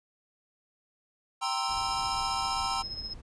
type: chord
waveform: square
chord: C dominant seventh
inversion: second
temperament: equal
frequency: 784 / 932.3 / 1046.5 / 1318.5 Hz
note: G5 / Bb5 / C6 / E6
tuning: 0 / 0 / 0 / 0 cents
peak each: -35 / -35 / -36 / -36 dBFS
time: 1.41-2.83 s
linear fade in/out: 20 ms
type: tone with tremolo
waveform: sine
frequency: 5150 Hz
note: E8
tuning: 41 cents flat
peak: -33 dBFS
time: 1.44-3.14 s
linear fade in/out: 10 ms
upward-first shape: sine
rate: 15 Hz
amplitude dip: 60%
type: noise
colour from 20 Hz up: brown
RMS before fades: -45 dBFS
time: 1.68-3.22 s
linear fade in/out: 20 ms
effects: resampled to 22050 Hz